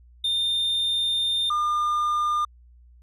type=tone pair in turn; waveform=triangle; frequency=3621 / 1206 Hz; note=A7 / D6; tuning=+49 / +46 cents; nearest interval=octave + perfect fifth; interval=1903 cents; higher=first; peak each=-20 / -19 dBFS; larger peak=second; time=0.24-1.5 / 1.5-2.45 s; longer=first; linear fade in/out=5 ms; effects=added 60 Hz sine -49 dBFS peak until 3.02 s + resampled to 32000 Hz